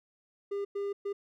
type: tone bursts at uneven times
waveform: triangle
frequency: 401.7 Hz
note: G4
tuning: 42 cents sharp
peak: -29 dBFS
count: 3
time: 0.51-0.65 / 0.75-0.93 / 1.05-1.13 s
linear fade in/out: 10 ms
effects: none